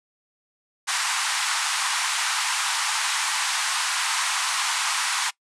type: band-pass noise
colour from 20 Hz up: pink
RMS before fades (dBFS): -25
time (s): 0.87-5.31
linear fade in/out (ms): 20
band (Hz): 860 to 10000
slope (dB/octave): 48
effects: noise-tail reverb RT60 0.1 s tail -22 dB re dry